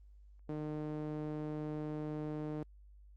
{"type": "tone with band-pass filter", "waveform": "sawtooth", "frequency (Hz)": 152, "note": "D#3", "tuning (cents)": -40, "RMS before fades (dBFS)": -40, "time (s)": [0.49, 2.63], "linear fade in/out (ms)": 0, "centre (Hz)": 350, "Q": 1.2, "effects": ["added 50 Hz sine -55 dBFS peak until 3.16 s", "Opus 24 kbps"]}